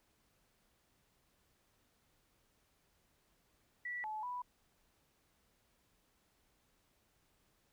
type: tone with pitch steps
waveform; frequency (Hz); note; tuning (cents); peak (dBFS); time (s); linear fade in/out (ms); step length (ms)
sine; 1953 / 861 / 987; B6 / A5 / B5; -20 / -38 / -1; -39; 3.85-4.42; 5; 190
effects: pink hiss -75 dBFS RMS until 7.72 s